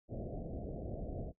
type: low-pass noise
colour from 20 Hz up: pink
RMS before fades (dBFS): -42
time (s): 0.08-1.33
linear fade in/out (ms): 50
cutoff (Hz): 710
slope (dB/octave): 96
effects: noise-tail reverb RT60 0.1 s tail -17 dB re dry